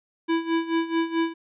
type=tone with tremolo; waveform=square; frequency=330 Hz; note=E4; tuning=2 cents sharp; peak=-20 dBFS; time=0.28-1.34 s; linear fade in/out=20 ms; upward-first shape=sine; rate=4.6 Hz; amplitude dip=80%; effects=resampled to 8000 Hz

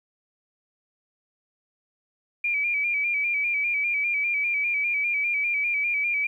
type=tone with vibrato; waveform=sine; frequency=2344 Hz; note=D7; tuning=4 cents flat; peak=-22 dBFS; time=2.44-6.27 s; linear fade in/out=5 ms; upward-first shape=square; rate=5 Hz; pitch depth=42 cents each way; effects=10-bit

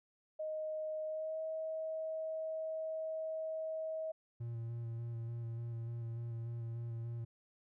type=tone with pitch glide; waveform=sine; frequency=623 to 636.8 Hz; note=D#5 to D#5; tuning=+2 to +40 cents; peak=-37 dBFS; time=0.39-4.12 s; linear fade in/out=10 ms; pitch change=+38 cents; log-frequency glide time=1.06-1.4 s
type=tone with vibrato; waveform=triangle; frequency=116.4 Hz; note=A#2; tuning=2 cents flat; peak=-37 dBFS; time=4.4-7.25 s; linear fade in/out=10 ms; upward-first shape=square; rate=3.4 Hz; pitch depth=17 cents each way
effects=none

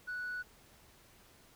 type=tone; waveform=sine; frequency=1476 Hz; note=F#6; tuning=5 cents flat; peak=-35 dBFS; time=0.07-0.43 s; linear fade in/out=20 ms; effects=tanh soft clip ceiling -35 dBFS + pink hiss -62 dBFS RMS until 1.55 s

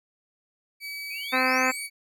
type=tone with pitch glide; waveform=30% pulse; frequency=2283 to 2266 Hz; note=D7 to C#7; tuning=-50 to +37 cents; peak=-31 dBFS; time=0.8-1.9 s; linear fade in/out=50 ms; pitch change=-13 cents; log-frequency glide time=1.08-1.28 s
type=exponential sweep; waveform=sine; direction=up; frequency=2400 to 9956 Hz; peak=-36 dBFS; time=1.1-1.87 s; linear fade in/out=10 ms
type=harmonic tone; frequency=257.8 Hz; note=C4; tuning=26 cents flat; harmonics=1 / 2 / 3 / 4 / 5 / 6 / 7 / 8 / 9 / 10; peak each=-30 / -30 / -30 / -30 / -30 / -30 / -30 / -30 / -30 / -30 dBFS; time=1.32-1.72 s; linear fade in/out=20 ms
effects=none

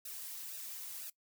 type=noise with flanger; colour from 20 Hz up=blue; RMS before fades=-45 dBFS; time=0.05-1.1 s; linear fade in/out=5 ms; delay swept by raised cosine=0.91 to 3.61 ms; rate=2 Hz; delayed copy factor=-0.7; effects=noise-tail reverb RT60 0.1 s tail -20 dB re dry

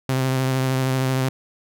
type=tone with vibrato; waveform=sawtooth; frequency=131.1 Hz; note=C3; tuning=4 cents sharp; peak=-15 dBFS; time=0.09-1.29 s; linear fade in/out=2 ms; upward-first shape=triangle; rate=13 Hz; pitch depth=27 cents each way; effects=none

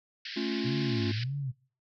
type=band-pass noise; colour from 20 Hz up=white; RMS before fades=-40 dBFS; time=0.25-1.24 s; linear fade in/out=5 ms; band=1500 to 5200 Hz; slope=96 dB/octave
type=chord; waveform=triangle; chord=A augmented; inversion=none; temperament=equal; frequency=220 / 277.2 / 349.2 Hz; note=A3 / C#4 / E#4; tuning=0 / 0 / 0 cents; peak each=-32 dBFS; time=0.36-1.12 s; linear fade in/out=10 ms
type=tone with vibrato; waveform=sine; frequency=120.6 Hz; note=B2; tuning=41 cents flat; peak=-30 dBFS; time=0.64-1.52 s; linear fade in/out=20 ms; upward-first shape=sine; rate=1.7 Hz; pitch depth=290 cents each way
effects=noise-tail reverb RT60 0.4 s tail -22 dB re dry

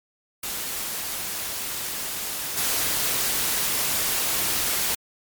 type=noise with level steps; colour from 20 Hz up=white; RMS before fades=-30 / -24 dBFS; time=0.43-4.95 s; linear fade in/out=5 ms; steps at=2.57 s; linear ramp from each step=5 ms; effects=MP3 96 kbps

